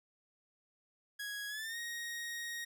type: tone with pitch glide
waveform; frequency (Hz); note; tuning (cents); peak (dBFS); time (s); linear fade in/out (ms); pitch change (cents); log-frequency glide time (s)
sawtooth; 1661.2 to 1875.4; G#6 to A#6; 0 to +10; -36; 1.19-2.65; 10; +210; 1.48-1.78
effects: none